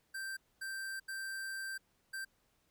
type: tone bursts at uneven times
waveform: square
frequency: 1568 Hz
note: G6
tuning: in tune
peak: -40 dBFS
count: 4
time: 0.14-0.37 / 0.61-1 / 1.08-1.78 / 2.13-2.25 s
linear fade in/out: 10 ms
effects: pink hiss -75 dBFS RMS until 2.7 s